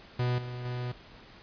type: tone with level steps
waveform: 45% pulse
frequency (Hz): 123.47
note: B2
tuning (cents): 0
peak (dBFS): -26 / -36 / -32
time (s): 0.19-0.92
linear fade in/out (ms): 5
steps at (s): 0.38 / 0.65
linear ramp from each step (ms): 5
effects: pink hiss -52 dBFS RMS until 1.42 s + resampled to 11025 Hz